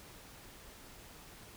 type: silence
effects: pink hiss -54 dBFS RMS until 1.56 s

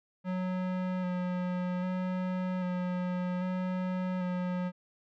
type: tone with vibrato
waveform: square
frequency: 182.2 Hz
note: F#3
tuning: 26 cents flat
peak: -31 dBFS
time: 0.24-4.72 s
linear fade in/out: 50 ms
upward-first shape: square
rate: 0.63 Hz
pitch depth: 16 cents each way
effects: low-pass 2000 Hz 12 dB/octave

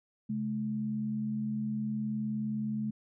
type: tone pair together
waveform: sine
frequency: 135.2 / 214.6 Hz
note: C#3 / A3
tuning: -43 / -43 cents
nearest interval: minor sixth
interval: 800 cents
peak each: -39 / -31 dBFS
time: 0.29-2.91 s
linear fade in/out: 10 ms
effects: none

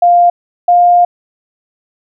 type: tone pair in turn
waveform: sine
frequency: 700 / 704.9 Hz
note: F5 / F5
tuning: +4 / +16 cents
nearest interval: unison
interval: 12 cents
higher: second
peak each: -4 dBFS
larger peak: neither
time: 0.02-0.3 / 0.68-1.05 s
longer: second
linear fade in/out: 5 ms
effects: none

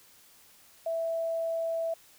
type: tone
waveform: sine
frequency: 659.3 Hz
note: E5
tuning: in tune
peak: -28 dBFS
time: 0.86-1.94 s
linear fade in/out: 5 ms
effects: white hiss -58 dBFS RMS until 2.18 s

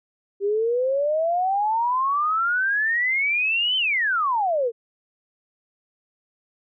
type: exponential two-way sweep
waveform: sine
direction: up then down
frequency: 392 to 3100 to 442.9 Hz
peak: -19 dBFS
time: 0.4-4.72 s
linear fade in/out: 50 ms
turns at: 3.77 s
effects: none

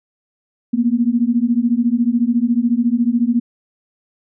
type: beating tone pair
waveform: sine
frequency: 230.6 / 244.6 Hz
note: A#3 / B3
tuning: -19 / -16 cents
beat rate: 14 Hz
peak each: -16 dBFS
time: 0.73-3.4 s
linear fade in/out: 10 ms
effects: none

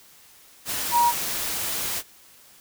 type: tone in noise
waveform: sine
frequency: 951 Hz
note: A#5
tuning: 34 cents sharp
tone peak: -16 dBFS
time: 0.91-1.13 s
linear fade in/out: 50 ms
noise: white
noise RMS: -28 dBFS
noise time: 0.65-2.03 s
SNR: +9 dB
effects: white hiss -52 dBFS RMS until 2.6 s

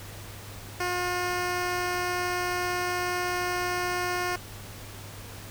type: tone with notch filter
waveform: 10% pulse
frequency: 357.9 Hz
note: F4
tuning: 42 cents sharp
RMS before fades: -29 dBFS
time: 0.8-4.36 s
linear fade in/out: 5 ms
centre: 11000 Hz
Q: 1.6
effects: added 101 Hz sine -44 dBFS peak until 5.5 s + pink hiss -44 dBFS RMS until 5.5 s

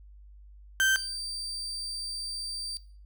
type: tone pair in turn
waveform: 35% pulse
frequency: 1558 / 4669 Hz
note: G6 / D8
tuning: -11 / -11 cents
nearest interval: octave + perfect fifth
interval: 1900 cents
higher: second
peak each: -20 / -32 dBFS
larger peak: first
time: 0.8-0.96 / 0.96-2.77 s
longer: second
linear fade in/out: 0 ms
effects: noise-tail reverb RT60 0.4 s tail -18 dB re dry + added 50 Hz sine -48 dBFS peak until 3.05 s

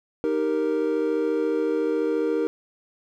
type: chord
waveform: triangle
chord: Eb major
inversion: none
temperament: equal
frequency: 311.1 / 392 / 466.2 Hz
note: Eb4 / G4 / Bb4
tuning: 0 / 0 / 0 cents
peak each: -24 / -26 / -22 dBFS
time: 0.24-2.47 s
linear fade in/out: 0 ms
effects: none

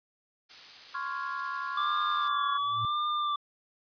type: noise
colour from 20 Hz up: blue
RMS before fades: -41 dBFS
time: 0.49-2.29 s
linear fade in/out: 20 ms
type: chord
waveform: sine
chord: Db major seventh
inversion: third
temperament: equal with one note detuned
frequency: 1038.1 / 1108.7 / 1396.9 / 1661.2 Hz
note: C6 / Db6 / F6 / Ab6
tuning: -14 / 0 / 0 / 0 cents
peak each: -38 / -36 / -37 / -41 dBFS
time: 0.94-2.58 s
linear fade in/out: 10 ms
type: tone with vibrato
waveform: square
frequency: 1171 Hz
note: D6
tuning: 5 cents flat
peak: -28 dBFS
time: 1.77-3.36 s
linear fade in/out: 5 ms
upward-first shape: sine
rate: 0.96 Hz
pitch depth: 46 cents each way
type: tone with exponential growth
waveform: sine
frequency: 113.5 Hz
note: A#2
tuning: 46 cents flat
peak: -32 dBFS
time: 2.56-2.85 s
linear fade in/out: 0 ms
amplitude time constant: 63 ms
effects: resampled to 11025 Hz

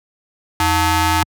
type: ring-modulated tone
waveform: sawtooth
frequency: 401.9 Hz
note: G4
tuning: 43 cents sharp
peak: -6 dBFS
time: 0.6-1.23 s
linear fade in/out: 2 ms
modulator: 487 Hz
effects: high-pass 80 Hz 12 dB/octave

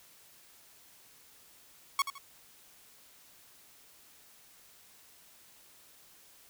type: tone with echo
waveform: sawtooth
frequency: 1108.7 Hz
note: C#6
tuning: in tune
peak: -21 dBFS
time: 1.99-2.02 s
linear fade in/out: 2 ms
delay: 81 ms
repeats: 2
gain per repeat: -10 dB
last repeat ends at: 2.182 s
effects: white hiss -59 dBFS RMS until 6.49 s

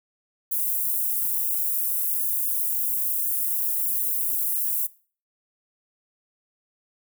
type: high-pass noise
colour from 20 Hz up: white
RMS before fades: -25 dBFS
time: 0.51-4.87 s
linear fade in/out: 10 ms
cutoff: 11000 Hz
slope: 24 dB/octave
effects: noise-tail reverb RT60 0.4 s tail -20 dB re dry

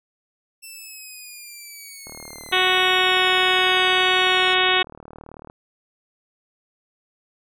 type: linear sweep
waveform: 10% pulse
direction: down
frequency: 2680 to 1347 Hz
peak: -29 dBFS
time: 0.62-4.55 s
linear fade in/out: 20 ms
type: click train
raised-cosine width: 1 ms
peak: -26 dBFS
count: 132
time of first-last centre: 2.07-5.499 s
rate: 38.2 Hz
type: harmonic tone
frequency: 370 Hz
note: F#4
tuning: in tune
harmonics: 1 / 2 / 3 / 4 / 5 / 6 / 7 / 8 / 9 / 10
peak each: -25 / -25 / -25 / -25 / -25 / -25 / -25 / -25 / -25 / -25 dBFS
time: 2.52-4.83 s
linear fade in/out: 10 ms
effects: none

